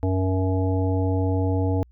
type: harmonic tone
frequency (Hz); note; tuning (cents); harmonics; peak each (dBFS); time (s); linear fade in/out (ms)
93.8; F#2; +24; 1 / 3 / 5 / 7 / 9; -21 / -26 / -29 / -33 / -35; 0.03-1.83; 0
effects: added 60 Hz sine -50 dBFS peak until 1.91 s